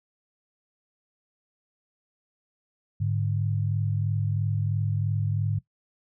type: tone pair together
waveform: sine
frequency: 103.83 / 146.84 Hz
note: G#2 / D3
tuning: 0 / 0 cents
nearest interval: tritone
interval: 600 cents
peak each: -25 / -28 dBFS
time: 3-5.59 s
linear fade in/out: 10 ms
effects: noise-tail reverb RT60 0.1 s tail -17 dB re dry